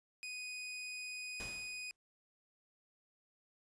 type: tone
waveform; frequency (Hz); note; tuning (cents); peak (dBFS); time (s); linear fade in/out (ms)
sawtooth; 2489; D#7; 0; -39; 0.23-1.91; 0
type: noise with exponential decay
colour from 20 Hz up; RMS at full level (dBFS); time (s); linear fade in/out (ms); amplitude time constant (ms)
pink; -46; 1.4-1.96; 0; 120
effects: resampled to 22050 Hz